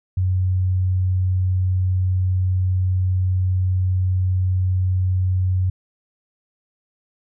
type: tone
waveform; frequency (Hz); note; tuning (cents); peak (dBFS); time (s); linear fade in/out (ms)
sine; 92.5; F#2; 0; -16; 0.17-5.7; 5
effects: none